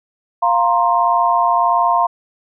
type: chord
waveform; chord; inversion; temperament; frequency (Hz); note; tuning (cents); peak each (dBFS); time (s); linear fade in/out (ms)
sine; F suspended fourth; none; equal with one note detuned; 698.5 / 932.3 / 1053.8; F5 / Bb5 / C6; 0 / 0 / +12; -16; 0.42-2.07; 10
effects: none